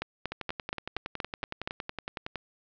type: two click trains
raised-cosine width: 0.3 ms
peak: -15 / -18 dBFS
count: 8 / 23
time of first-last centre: 0.02-1.675 / 0.32-2.357 s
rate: 4.23 / 10.8 Hz
effects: low-pass 5000 Hz 12 dB/octave